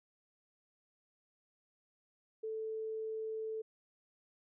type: tone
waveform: sine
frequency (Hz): 440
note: A4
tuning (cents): 0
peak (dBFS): -37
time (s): 2.43-3.62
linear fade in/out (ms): 10
effects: none